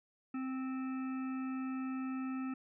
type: harmonic tone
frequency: 261.6 Hz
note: C4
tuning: in tune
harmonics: 1 / 3 / 5 / 7 / 9 / 10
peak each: -36 / -54 / -48 / -57 / -61 / -56 dBFS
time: 0.34-2.54 s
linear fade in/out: 5 ms
effects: none